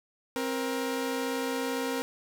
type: tone pair together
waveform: sawtooth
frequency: 264.9 / 472 Hz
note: C4 / A#4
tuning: +22 / +22 cents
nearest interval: minor seventh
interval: 1000 cents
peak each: -28 dBFS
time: 0.36-2.02 s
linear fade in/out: 0 ms
effects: none